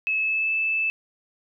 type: tone with pitch glide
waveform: sine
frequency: 2593 to 2628 Hz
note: E7 to E7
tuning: -29 to -6 cents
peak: -21 dBFS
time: 0.07-0.9 s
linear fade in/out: 0 ms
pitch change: +23 cents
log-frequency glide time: 0.17-0.52 s
effects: none